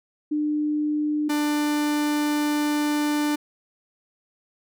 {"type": "tone pair in turn", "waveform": ["sine", "45% pulse"], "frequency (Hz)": [300, 296.6], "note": ["D4", "D4"], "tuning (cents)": [37, 17], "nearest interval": "unison", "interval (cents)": 20, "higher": "first", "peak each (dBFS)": -21, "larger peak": "neither", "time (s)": [[0.31, 1.29], [1.29, 3.36]], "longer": "second", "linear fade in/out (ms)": 10, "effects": []}